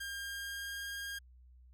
sawtooth tone with pitch glide, 1606 to 1618.1 Hz, G6 to G#6, +41 to -46 cents, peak -36 dBFS, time 0-1.19 s, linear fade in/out 10 ms, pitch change +13 cents, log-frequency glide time 0.13-0.92 s, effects added 62 Hz sine -56 dBFS peak until 1.73 s

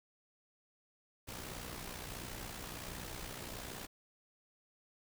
pink noise with amplitude modulation, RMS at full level -43 dBFS, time 1.27-3.87 s, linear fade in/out 20 ms, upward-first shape sine, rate 61.4 Hz, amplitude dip 55%, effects none

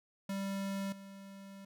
square tone with level steps, 196 Hz, G3, in tune, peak -36 / -49 dBFS, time 0.29-1.65 s, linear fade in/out 5 ms, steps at 0.92 s, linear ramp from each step 5 ms, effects none

